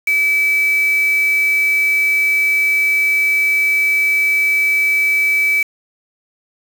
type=tone with quantisation; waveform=sine; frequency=2300 Hz; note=D7; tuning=37 cents flat; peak=-12 dBFS; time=0.07-5.63 s; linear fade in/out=5 ms; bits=4; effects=none